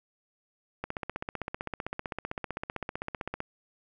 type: click train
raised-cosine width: 0.5 ms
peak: -18 dBFS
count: 41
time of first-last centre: 0.84-3.404 s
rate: 15.6 Hz
effects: none